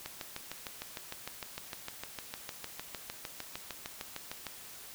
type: click train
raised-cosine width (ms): 0.2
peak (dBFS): -21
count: 30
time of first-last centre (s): 0.06-4.467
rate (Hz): 6.58
effects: white hiss -49 dBFS RMS until 4.94 s